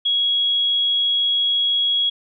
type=tone; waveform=sine; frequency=3322 Hz; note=G#7; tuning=in tune; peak=-16 dBFS; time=0.05-2.1 s; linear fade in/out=10 ms; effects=none